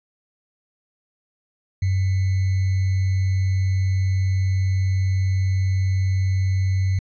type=tone with sample-and-hold; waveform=sine; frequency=95 Hz; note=F#2; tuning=46 cents sharp; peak=-17 dBFS; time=1.82-6.99 s; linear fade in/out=5 ms; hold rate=2100 Hz; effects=resampled to 16000 Hz